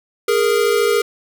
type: tone pair together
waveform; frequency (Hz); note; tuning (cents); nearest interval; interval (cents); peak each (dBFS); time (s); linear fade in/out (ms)
square; 412.4 / 466.2; G#4 / A#4; -12 / 0; major second; 212; -17; 0.28-1.02; 5
effects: none